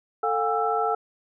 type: tone cluster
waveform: sine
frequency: 443.4 / 715 / 809 / 1327 Hz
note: A4 / F5 / G#5 / E6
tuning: +13 / +41 / -46 / +11 cents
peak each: -27 dBFS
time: 0.23-0.95 s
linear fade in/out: 5 ms
effects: none